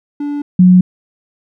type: tone pair in turn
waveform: triangle / sine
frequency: 289.8 / 182.16 Hz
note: D4 / F#3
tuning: -23 / -27 cents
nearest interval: minor sixth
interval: 804 cents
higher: first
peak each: -15 / -3 dBFS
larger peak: second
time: 0.2-0.42 / 0.59-0.81 s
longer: neither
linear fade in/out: 5 ms
effects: none